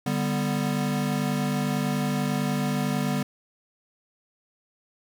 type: chord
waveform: square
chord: G major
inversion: second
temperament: equal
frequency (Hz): 146.83 / 196 / 246.9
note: D3 / G3 / B3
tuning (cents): 0 / 0 / 0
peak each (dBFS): -29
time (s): 0.06-3.23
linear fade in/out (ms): 5
effects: 10-bit